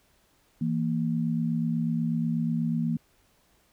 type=tone pair together; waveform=sine; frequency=164 / 232.2 Hz; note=E3 / A#3; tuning=-9 / -7 cents; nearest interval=tritone; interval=602 cents; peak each=-27 / -27 dBFS; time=0.61-2.97 s; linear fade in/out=5 ms; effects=pink hiss -65 dBFS RMS until 3.72 s